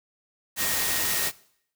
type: tone in noise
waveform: sine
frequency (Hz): 1866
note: A#6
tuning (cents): +1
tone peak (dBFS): -35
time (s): 0.56-1.32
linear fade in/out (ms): 50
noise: white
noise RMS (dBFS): -26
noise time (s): 0.56-1.32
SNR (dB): -12
effects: noise-tail reverb RT60 0.7 s tail -22 dB re dry